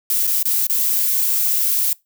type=noise with dropouts; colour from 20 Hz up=violet; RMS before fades=-18 dBFS; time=0.1-1.93 s; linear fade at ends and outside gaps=1 ms; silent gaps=0.269-0.275 / 0.428-0.454 / 0.668-0.697 s; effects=noise-tail reverb RT60 0.2 s tail -23 dB re dry